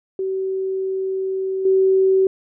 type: tone with level steps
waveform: sine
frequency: 381.4 Hz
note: G4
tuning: 47 cents flat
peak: -20 / -12 dBFS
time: 0.19-2.27 s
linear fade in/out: 2 ms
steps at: 1.65 s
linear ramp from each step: 5 ms
effects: none